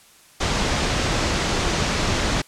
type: low-pass noise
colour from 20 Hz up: pink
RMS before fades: -22 dBFS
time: 0.4-2.42 s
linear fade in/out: 10 ms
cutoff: 7100 Hz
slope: 24 dB/octave
effects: white hiss -51 dBFS RMS until 2.47 s + low-pass 11000 Hz 12 dB/octave